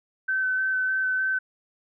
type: tone with vibrato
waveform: sine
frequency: 1528 Hz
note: G6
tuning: 45 cents flat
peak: -22 dBFS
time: 0.28-1.39 s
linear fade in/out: 10 ms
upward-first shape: square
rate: 3.3 Hz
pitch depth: 11 cents each way
effects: none